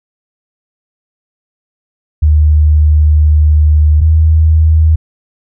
sine tone pair in turn, 76 / 79.11 Hz, D#2 / D#2, -40 / +29 cents, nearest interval minor second, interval 69 cents, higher second, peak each -4 dBFS, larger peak neither, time 2.22-4.01 / 4.01-4.96 s, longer first, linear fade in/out 10 ms, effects none

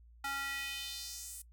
square tone with high-pass filter sweep, 276.4 Hz, C#4, 5 cents flat, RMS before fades -41 dBFS, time 0.24-1.42 s, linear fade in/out 5 ms, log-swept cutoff 1100 to 9400 Hz, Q 2.2, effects noise-tail reverb RT60 0.1 s tail -20 dB re dry + added 58 Hz sine -56 dBFS peak until 1.52 s

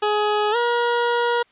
20% pulse tone with pitch glide, 420 to 476.9 Hz, G#4 to A#4, +19 to +39 cents, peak -13 dBFS, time 0.02-1.43 s, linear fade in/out 10 ms, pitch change +220 cents, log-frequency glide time 0.51-0.56 s, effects white hiss -58 dBFS RMS until 1.51 s + resampled to 8000 Hz

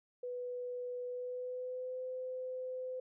sine tone with pitch glide, 493.9 to 510.7 Hz, B4 to C5, 0 to -42 cents, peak -38 dBFS, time 0.23-3 s, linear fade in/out 5 ms, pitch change +58 cents, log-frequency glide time 1.06-2.02 s, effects none

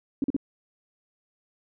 sine tone bursts, 275.7 Hz, C#4, 9 cents flat, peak -21 dBFS, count 3, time 0.22-0.365 s, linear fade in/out 2 ms, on 21 ms, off 41 ms, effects none

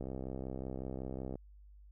click train, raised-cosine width 2 ms, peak -28 dBFS, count 89, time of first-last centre 0.01-1.356 s, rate 65.4 Hz, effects added 50 Hz sine -54 dBFS peak until 1.91 s

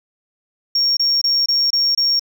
sine tone bursts, 5540 Hz, F8, 15 cents flat, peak -12 dBFS, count 6, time 0.75-2.195 s, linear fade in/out 5 ms, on 220 ms, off 25 ms, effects tanh soft clip ceiling -10 dBFS + 8-bit

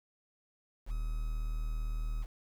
triangle tone with quantisation, 38.89 Hz, D#1, in tune, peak -30 dBFS, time 0.86-2.27 s, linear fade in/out 50 ms, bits 9, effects none

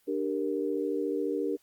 sine chord, G minor, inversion second, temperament equal with one note detuned, 295.9 / 392 / 466.2 Hz, D4 / G4 / Bb4, +13 / 0 / 0 cents, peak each -32 dBFS, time 0.07-1.57 s, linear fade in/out 20 ms, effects white hiss -67 dBFS RMS until 1.62 s + Opus 24 kbps

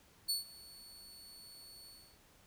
sawtooth tone with ADSR envelope, 4435 Hz, C#8, in tune, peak -28 dBFS, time 0.28-2.19 s, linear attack 18 ms, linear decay 140 ms, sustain -22 dB, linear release 320 ms, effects pink hiss -65 dBFS RMS until 2.46 s

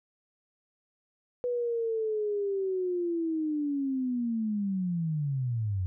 sine linear sweep, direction down, 493.9 to 88.7 Hz, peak -27 dBFS, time 1.44-5.86 s, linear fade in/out 0 ms, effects none

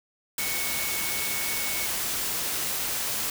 sine tone in noise, 2217 Hz, C#7, in tune, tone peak -34 dBFS, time 0.39-1.86 s, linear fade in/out 2 ms, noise white, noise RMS -29 dBFS, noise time 0.38-3.3 s, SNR -8 dB, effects none

